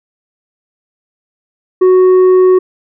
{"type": "tone with tanh clipping", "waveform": "triangle", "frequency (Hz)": 370, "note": "F#4", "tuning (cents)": 0, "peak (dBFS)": -5, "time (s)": [1.81, 2.59], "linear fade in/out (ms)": 10, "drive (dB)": 9, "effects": []}